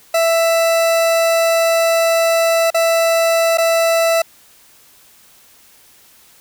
40% pulse tone with dropouts, 662 Hz, E5, 7 cents sharp, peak -11 dBFS, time 0.14-4.22 s, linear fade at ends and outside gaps 5 ms, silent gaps 2.704-2.744 / 3.574-3.582 s, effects white hiss -48 dBFS RMS until 6.4 s

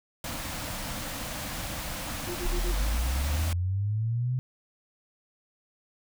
pink band-stop noise, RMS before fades -35 dBFS, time 0.24-3.53 s, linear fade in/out 2 ms, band 330 to 480 Hz, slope 96 dB/octave
sine tone bursts, 352.3 Hz, F4, 15 cents sharp, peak -33 dBFS, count 4, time 2.27-2.723 s, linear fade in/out 20 ms, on 87 ms, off 35 ms
sine linear sweep, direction up, 30.87 to 129.5 Hz, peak -25 dBFS, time 2.45-4.39 s, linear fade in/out 0 ms
effects none

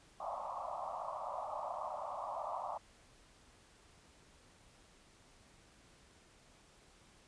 pink band-pass noise, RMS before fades -42 dBFS, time 0.2-2.78 s, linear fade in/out 5 ms, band 580 to 1200 Hz, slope 96 dB/octave, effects pink hiss -64 dBFS RMS until 7.27 s + resampled to 22050 Hz

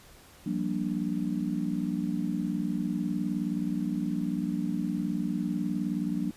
sine chord, G minor seventh, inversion third, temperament just, 176.4 / 196 / 235.2 / 294 Hz, F3 / G3 / Bb3 / D4, +18 / 0 / +16 / +2 cents, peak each -33 dBFS, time 0.46-6.31 s, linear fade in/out 5 ms, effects pink hiss -54 dBFS RMS until 6.36 s + resampled to 32000 Hz

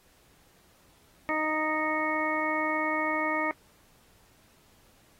harmonic tone with a mistuned harmonic, 310 Hz, D#4, 6 cents flat, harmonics 1 / 2 / 3 / 4 / 6 / 7, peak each -33 / -33 / -33 / -33 / -33 / -33 dBFS, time 1.29-3.51 s, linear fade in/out 0 ms, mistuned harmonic 7, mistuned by +24 cents, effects pink hiss -62 dBFS RMS until 5.19 s + AAC 48 kbps

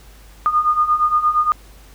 sine beating tone pair, 1217 / 1225.6 Hz, D#6 / D#6, -39 / -27 cents, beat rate 8.6 Hz, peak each -19 / -15 dBFS, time 0.46-1.52 s, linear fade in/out 0 ms, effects added 50 Hz sine -42 dBFS peak until 1.94 s + pink hiss -48 dBFS RMS until 1.94 s

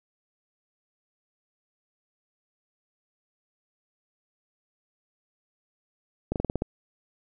slowing click train, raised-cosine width 2 ms, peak -13 dBFS, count 7, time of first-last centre 6.32-6.621 s, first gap 38 ms, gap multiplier 1.11, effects none

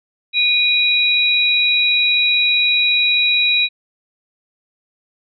sine tone pair together, 2461 / 3874 Hz, D#7 / B7, -20 / -34 cents, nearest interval minor sixth, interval 786 cents, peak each -15 dBFS, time 0.33-3.69 s, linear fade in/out 50 ms, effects none

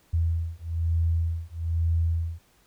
sine beating tone pair, 82.41 / 83.51 Hz, E2 / E2, 0 / +23 cents, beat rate 1.1 Hz, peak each -26 dBFS, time 0.13-2.39 s, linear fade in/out 10 ms, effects pink hiss -62 dBFS RMS until 2.66 s

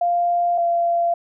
sine tone pair in turn, 697 / 686.2 Hz, F5 / F5, -4 / -31 cents, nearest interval unison, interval 27 cents, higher first, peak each -16 dBFS, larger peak neither, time 0.01-0.58 / 0.58-1.14 s, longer first, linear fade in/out 5 ms, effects none

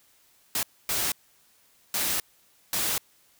white noise bursts at uneven times, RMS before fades -27 dBFS, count 4, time 0.55-0.63 / 0.89-1.12 / 1.94-2.2 / 2.73-2.98 s, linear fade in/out 2 ms, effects white hiss -62 dBFS RMS until 3.39 s

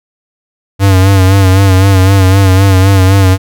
square tone with vibrato, 95.8 Hz, G2, 39 cents flat, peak -4 dBFS, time 0.79-3.38 s, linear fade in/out 50 ms, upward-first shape sine, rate 3.9 Hz, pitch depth 54 cents each way, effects none

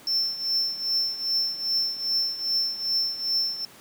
triangle tone with tremolo, 5360 Hz, E8, 28 cents sharp, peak -19 dBFS, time 0.07-3.65 s, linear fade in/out 2 ms, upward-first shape triangle, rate 2.5 Hz, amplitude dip 80%, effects pink hiss -49 dBFS RMS until 3.8 s + high-pass 150 Hz 12 dB/octave

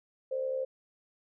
sine tone with amplitude modulation, 523.3 Hz, C5, in tune, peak -27 dBFS, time 0.31-0.65 s, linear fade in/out 10 ms, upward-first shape sine, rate 72.2 Hz, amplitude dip 60%, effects none

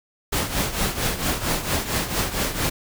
pink noise with tremolo, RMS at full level -21 dBFS, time 0.32-2.7 s, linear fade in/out 10 ms, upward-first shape triangle, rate 4.4 Hz, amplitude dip 75%, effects none

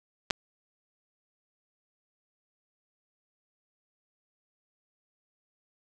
clicks, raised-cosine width 0.2 ms, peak -17 / -7 dBFS, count 2, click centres 0.303 / 0.308 s, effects none

